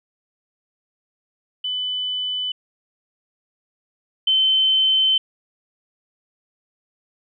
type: tone pair in turn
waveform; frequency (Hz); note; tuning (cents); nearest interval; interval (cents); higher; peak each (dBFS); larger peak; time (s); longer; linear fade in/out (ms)
sine; 3000 / 3075; F#7 / G7; +23 / -34; unison; 43; second; -22 / -14; second; 1.64-2.52 / 4.27-5.18; second; 5
effects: none